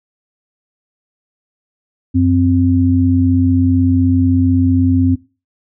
sine tone pair together, 92.49 / 261.6 Hz, F#2 / C4, 0 / 0 cents, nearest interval octave + tritone, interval 1800 cents, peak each -13 / -11 dBFS, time 2.14-5.16 s, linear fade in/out 20 ms, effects noise-tail reverb RT60 0.3 s tail -18 dB re dry

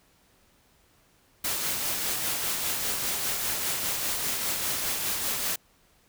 white noise with tremolo, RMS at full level -28 dBFS, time 1.44-5.56 s, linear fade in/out 5 ms, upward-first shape sine, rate 5 Hz, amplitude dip 30%, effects pink hiss -63 dBFS RMS until 6.08 s

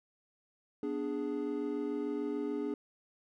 triangle chord, G# diminished, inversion first, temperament equal, 246.9 / 293.7 / 415.3 Hz, B3 / D4 / G#4, 0 / 0 / 0 cents, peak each -38 / -34 / -35 dBFS, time 0.83-2.74 s, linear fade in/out 2 ms, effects none

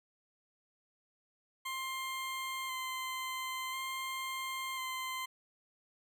20% pulse tone with vibrato, 1046.5 Hz, C6, in tune, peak -32 dBFS, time 1.65-5.26 s, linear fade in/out 10 ms, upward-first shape square, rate 0.48 Hz, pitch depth 14 cents each way, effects none

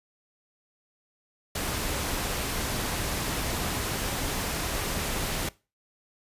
pink noise, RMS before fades -30 dBFS, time 1.55-5.49 s, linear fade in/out 5 ms, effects noise-tail reverb RT60 0.3 s tail -21 dB re dry + resampled to 32000 Hz

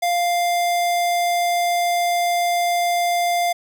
square tone, 698.5 Hz, F5, in tune, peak -18 dBFS, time 0.02-3.53 s, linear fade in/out 10 ms, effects none

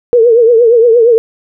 sine tone with vibrato, 466.2 Hz, A#4, in tune, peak -3 dBFS, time 0.13-1.18 s, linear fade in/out 0 ms, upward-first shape triangle, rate 8.6 Hz, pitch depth 110 cents each way, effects none

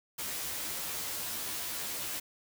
white noise with comb filter, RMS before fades -37 dBFS, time 0.18-2.2 s, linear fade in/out 10 ms, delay 13 ms, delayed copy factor +0.85, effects none

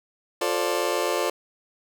30% pulse chord, D minor seventh, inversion first, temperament just, 352.4 / 440.5 / 528.6 / 587.3 Hz, F4 / A4 / C5 / D5, +16 / +2 / +18 / 0 cents, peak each -26 dBFS, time 0.41-1.3 s, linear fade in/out 5 ms, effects none

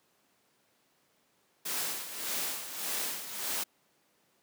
white noise with tremolo, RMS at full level -33 dBFS, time 1.65-3.64 s, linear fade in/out 10 ms, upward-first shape sine, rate 1.7 Hz, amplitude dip 65%, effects pink hiss -70 dBFS RMS until 4.42 s + high-pass 200 Hz 12 dB/octave

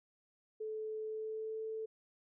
sine tone with pitch glide, 434.6 to 440.7 Hz, A4 to A4, -21 to +3 cents, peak -38 dBFS, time 0.6-1.86 s, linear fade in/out 10 ms, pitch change +24 cents, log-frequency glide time 1.03-1.64 s, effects none

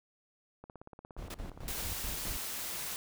click train, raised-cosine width 1 ms, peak -34 dBFS, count 21, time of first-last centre 0.64-1.81 s, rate 17.1 Hz
brown noise with tremolo, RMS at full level -40 dBFS, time 1.17-2.38 s, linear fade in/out 20 ms, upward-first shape square, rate 4.6 Hz, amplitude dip 75%
pink noise bursts, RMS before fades -42 dBFS, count 3, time 1.3-2.289 s, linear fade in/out 5 ms, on 43 ms, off 430 ms
white noise, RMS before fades -39 dBFS, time 1.68-2.96 s, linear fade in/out 0 ms
effects none

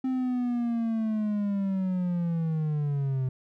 triangle linear sweep, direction down, 261.7 to 128 Hz, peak -23 dBFS, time 0.04-3.29 s, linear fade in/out 5 ms, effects none

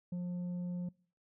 sine tone with tanh clipping, 177.5 Hz, F3, 28 cents sharp, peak -36 dBFS, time 0.12-0.89 s, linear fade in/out 5 ms, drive 4 dB, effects noise-tail reverb RT60 0.5 s tail -25 dB re dry

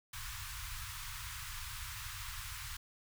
pink band-stop noise, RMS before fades -44 dBFS, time 0.13-2.77 s, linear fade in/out 5 ms, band 120 to 1000 Hz, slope 48 dB/octave, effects none

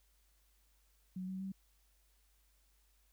sine tone with pitch steps, 185 / 188.56 / 192.19 Hz, F#3 / F#3 / G3, 0 / +33 / -34 cents, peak -39 dBFS, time 1.16-1.52 s, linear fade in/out 5 ms, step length 120 ms, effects added 50 Hz sine -70 dBFS peak until 3.12 s + white hiss -75 dBFS RMS until 3.12 s

